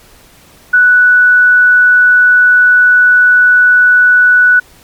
sine tone, 1480 Hz, F#6, in tune, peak -3 dBFS, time 0.73-4.6 s, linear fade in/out 10 ms, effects pink hiss -42 dBFS RMS until 4.83 s + MP3 96 kbps

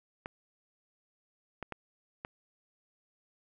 clicks, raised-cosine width 0.5 ms, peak -23 dBFS, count 4, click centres 0.259 / 1.627 / 1.723 / 2.249 s, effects none

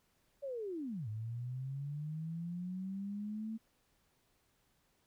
sine linear two-way sweep, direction down then up, 575 to 105.4 to 224.1 Hz, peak -38 dBFS, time 0.42-3.58 s, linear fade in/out 20 ms, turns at 1.08 s, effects pink hiss -75 dBFS RMS until 5.06 s

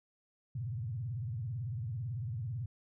sine tone with vibrato, 116.54 Hz, A#2, in tune, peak -35 dBFS, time 0.55-2.66 s, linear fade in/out 5 ms, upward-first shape sine, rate 18 Hz, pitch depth 290 cents each way, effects none

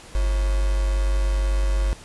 sine tone with quantisation, 49 Hz, G1, in tune, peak -18 dBFS, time 0.15-1.93 s, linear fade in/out 0 ms, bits 5, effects pink hiss -44 dBFS RMS until 2.04 s + resampled to 24000 Hz

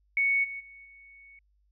sine tone with level steps, 2220 Hz, C#7, 2 cents sharp, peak -22 / -35 / -47 / -50 dBFS, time 0.17-1.39 s, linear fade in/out 2 ms, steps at 0.43 / 0.59 / 0.84 s, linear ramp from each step 20 ms, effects added 50 Hz sine -65 dBFS peak until 1.71 s

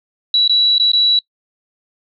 sine tone with dropouts, 3922 Hz, B7, 13 cents flat, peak -10 dBFS, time 0.34-1.19 s, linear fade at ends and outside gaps 2 ms, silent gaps 0.478-0.495 / 0.782-0.798 / 0.918-0.933 s, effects noise-tail reverb RT60 0.1 s tail -23 dB re dry

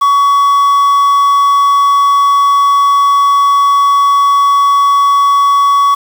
triangle tone with quantisation, 1125 Hz, C#6, 25 cents sharp, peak -4 dBFS, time 0.01-5.95 s, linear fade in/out 10 ms, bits 5, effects none

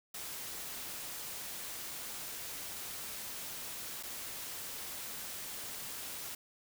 white noise with dropouts, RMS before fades -43 dBFS, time 0.14-6.35 s, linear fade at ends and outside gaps 5 ms, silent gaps 4.028-4.033 s, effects none

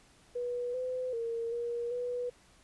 sine tone with pitch steps, 487.6 / 508 / 461.8 / 473.8 / 490.2 Hz, B4 / B4 / A#4 / A#4 / B4, -22 / +49 / -16 / +28 / -13 cents, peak -32 dBFS, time 0.35-2.3 s, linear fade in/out 10 ms, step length 390 ms, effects pink hiss -62 dBFS RMS until 2.63 s + resampled to 24000 Hz

